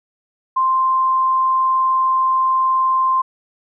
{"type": "tone", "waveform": "sine", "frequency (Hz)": 1046.5, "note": "C6", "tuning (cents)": 0, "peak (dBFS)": -13, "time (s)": [0.56, 3.22], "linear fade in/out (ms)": 10, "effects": []}